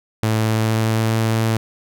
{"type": "tone with pitch glide", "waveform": "sawtooth", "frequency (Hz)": [110, 112.05], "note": ["A2", "A2"], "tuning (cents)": [0, 32], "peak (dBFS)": -12, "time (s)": [0.23, 1.57], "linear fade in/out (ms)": 0, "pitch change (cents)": 32, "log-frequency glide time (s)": [0.36, 1.21], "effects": []}